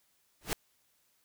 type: noise with exponential growth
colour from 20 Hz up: pink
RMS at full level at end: -27 dBFS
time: 0.41-0.53 s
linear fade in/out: 0 ms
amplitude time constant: 25 ms
effects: white hiss -72 dBFS RMS until 1.24 s